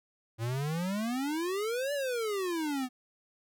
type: exponential two-way sweep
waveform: square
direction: up then down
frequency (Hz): 110 to 586 to 247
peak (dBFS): -31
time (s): 0.38-2.89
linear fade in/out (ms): 50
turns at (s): 1.93
effects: none